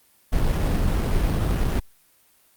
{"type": "noise with sample-and-hold", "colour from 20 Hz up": "brown", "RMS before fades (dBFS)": -21, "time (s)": [0.32, 1.8], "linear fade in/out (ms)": 10, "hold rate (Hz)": 4410, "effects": ["white hiss -59 dBFS RMS until 2.56 s", "Opus 32 kbps"]}